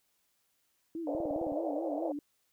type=tone with vibrato; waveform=sine; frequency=311.1 Hz; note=D#4; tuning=in tune; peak=-35 dBFS; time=0.95-2.19 s; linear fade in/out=2 ms; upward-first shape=sine; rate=4.8 Hz; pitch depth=140 cents each way
type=band-pass noise; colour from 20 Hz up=pink; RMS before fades=-36 dBFS; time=1.07-2.12 s; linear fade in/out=2 ms; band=510 to 690 Hz; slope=48 dB/octave
type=click train; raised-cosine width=2 ms; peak=-31 dBFS; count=8; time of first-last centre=1.15-1.52 s; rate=18.9 Hz
effects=white hiss -75 dBFS RMS until 2.52 s